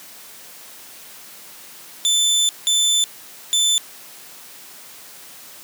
25% pulse tone bursts at uneven times, 3524 Hz, A7, 2 cents sharp, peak -11 dBFS, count 3, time 2.05-2.49 / 2.67-3.04 / 3.53-3.78 s, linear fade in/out 0 ms, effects white hiss -41 dBFS RMS until 5.63 s + high-pass 150 Hz 12 dB/octave

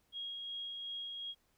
sine tone with tremolo, 3281 Hz, G#7, 22 cents flat, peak -39 dBFS, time 0.12-1.35 s, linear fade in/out 50 ms, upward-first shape sine, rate 2.7 Hz, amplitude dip 25%, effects pink hiss -75 dBFS RMS until 1.57 s

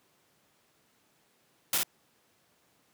white noise with echo, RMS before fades -27 dBFS, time 1.73-1.78 s, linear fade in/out 2 ms, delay 52 ms, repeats 1, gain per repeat -2 dB, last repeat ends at 1.832 s, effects pink hiss -68 dBFS RMS until 2.93 s + high-pass 150 Hz 12 dB/octave

